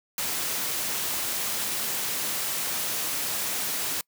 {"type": "noise", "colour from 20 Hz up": "white", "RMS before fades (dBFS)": -29, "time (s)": [0.18, 4.01], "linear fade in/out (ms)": 2, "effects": ["noise-tail reverb RT60 0.1 s tail -26 dB re dry", "high-pass 100 Hz 12 dB/octave"]}